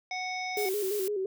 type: harmonic tone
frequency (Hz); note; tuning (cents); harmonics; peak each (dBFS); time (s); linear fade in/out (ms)
740; F#5; 0; 1 / 3 / 5 / 7 / 8; -35 / -35 / -46 / -42 / -49; 0.11-0.69; 2
type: tone with vibrato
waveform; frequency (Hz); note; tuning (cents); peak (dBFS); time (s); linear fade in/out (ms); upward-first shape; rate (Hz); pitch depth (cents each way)
sine; 397.8; G4; +25; -28; 0.57-1.26; 2; square; 5.9; 80
type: noise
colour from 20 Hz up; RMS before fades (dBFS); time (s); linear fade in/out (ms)
blue; -38; 0.57-1.08; 2
effects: none